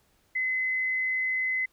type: tone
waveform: sine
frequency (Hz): 2037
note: C7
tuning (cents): -47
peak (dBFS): -25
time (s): 0.35-1.66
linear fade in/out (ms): 10
effects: pink hiss -67 dBFS RMS until 1.72 s